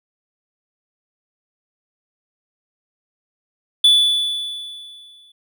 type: tone with exponential decay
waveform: triangle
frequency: 3462 Hz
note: A7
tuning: 29 cents flat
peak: -6 dBFS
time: 3.84-5.32 s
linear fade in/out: 5 ms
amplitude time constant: 320 ms
effects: none